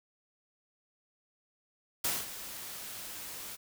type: noise with ADSR envelope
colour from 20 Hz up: white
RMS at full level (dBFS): -30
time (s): 2.04-3.57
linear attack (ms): 6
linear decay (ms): 210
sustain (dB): -13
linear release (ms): 29
effects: none